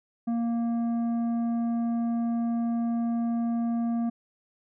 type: tone with tanh clipping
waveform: triangle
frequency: 233.1 Hz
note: A#3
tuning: in tune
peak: -26 dBFS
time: 0.27-4.1 s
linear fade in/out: 10 ms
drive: 12 dB
effects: none